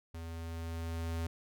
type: tone with level ramp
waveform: square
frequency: 82.7 Hz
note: E2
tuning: 6 cents sharp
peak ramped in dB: -42 to -34 dBFS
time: 0.14-1.27 s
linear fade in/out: 5 ms
effects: none